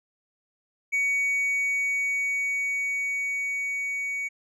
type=tone with level ramp; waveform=triangle; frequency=2250 Hz; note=C#7; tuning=25 cents sharp; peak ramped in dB=-20 to -26 dBFS; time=0.92-4.29 s; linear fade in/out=20 ms; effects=resampled to 24000 Hz